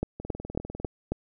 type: two click trains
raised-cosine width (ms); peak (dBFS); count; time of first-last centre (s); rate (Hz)
2; -14 / -23; 5 / 14; 0.03-1.12 / 0.2-0.85; 3.67 / 20
effects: none